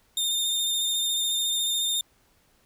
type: tone with vibrato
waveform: sawtooth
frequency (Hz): 3639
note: A#7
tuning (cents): -42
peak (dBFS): -21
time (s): 0.17-2.01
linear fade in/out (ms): 2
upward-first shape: sine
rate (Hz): 14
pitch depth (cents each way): 18
effects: pink hiss -64 dBFS RMS until 2.65 s